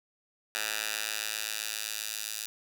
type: tone with high-pass filter sweep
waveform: 10% pulse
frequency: 107.6 Hz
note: A2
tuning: 38 cents flat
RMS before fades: -35 dBFS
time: 0.55-2.46 s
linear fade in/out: 0 ms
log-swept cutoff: 1800 to 4500 Hz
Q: 0.71
effects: none